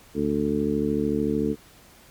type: harmonic tone with a mistuned harmonic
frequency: 73.42 Hz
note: D2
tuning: in tune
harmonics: 1 / 2 / 3 / 4 / 5 / 6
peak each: -37 / -33 / -26 / -26 / -31 / -27 dBFS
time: 0.14-1.56 s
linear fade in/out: 50 ms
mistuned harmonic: 1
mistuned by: +24 cents
effects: pink hiss -52 dBFS RMS until 2.1 s + MP3 96 kbps